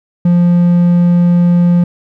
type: tone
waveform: triangle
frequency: 174.61 Hz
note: F3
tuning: in tune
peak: -4 dBFS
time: 0.25-1.84 s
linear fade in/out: 5 ms
effects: none